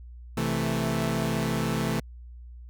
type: chord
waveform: sawtooth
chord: A minor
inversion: first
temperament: equal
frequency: 130.81 / 164.81 / 220 Hz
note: C3 / E3 / A3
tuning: 0 / 0 / 0 cents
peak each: -26 / -26 / -25 dBFS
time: 0.37-2 s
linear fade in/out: 5 ms
effects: added 60 Hz sine -41 dBFS peak until 2.69 s